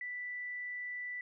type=tone; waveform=sine; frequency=1975.5 Hz; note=B6; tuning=in tune; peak=-38 dBFS; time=0.01-1.21 s; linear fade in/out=2 ms; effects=none